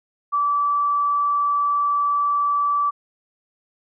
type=tone; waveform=sine; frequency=1157 Hz; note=D6; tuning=26 cents flat; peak=-17 dBFS; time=0.32-2.91 s; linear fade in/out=20 ms; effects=none